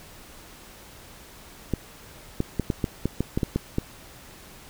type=clicks; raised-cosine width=3 ms; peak=-10 dBFS; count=11; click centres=1.737 / 2.404 / 2.597 / 2.702 / 2.842 / 3.056 / 3.206 / 3.375 / 3.432 / 3.56 / 3.784 s; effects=pink hiss -47 dBFS RMS until 4.69 s